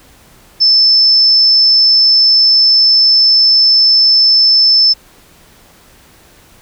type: tone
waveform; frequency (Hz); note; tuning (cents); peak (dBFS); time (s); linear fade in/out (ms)
sine; 5274; E8; 0; -5; 0.6-4.94; 20
effects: pink hiss -44 dBFS RMS until 6.61 s